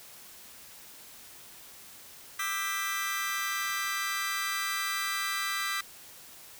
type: chord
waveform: sawtooth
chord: E minor seventh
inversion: third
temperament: just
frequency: 1186.7 / 1318.5 / 1582.2 / 1977.8 Hz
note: D6 / E6 / G6 / B6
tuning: +18 / 0 / +16 / +2 cents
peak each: -32 / -35 / -33 / -30 dBFS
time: 2.39-5.81 s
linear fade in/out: 5 ms
effects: white hiss -50 dBFS RMS until 6.59 s